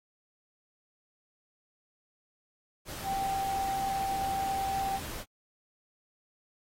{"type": "tone in noise", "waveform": "sine", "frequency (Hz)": 780, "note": "G5", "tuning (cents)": -9, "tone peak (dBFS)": -29, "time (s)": [3.03, 5], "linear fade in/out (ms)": 50, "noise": "pink", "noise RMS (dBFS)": -41, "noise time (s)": [2.85, 5.25], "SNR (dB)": 9, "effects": ["AAC 48 kbps"]}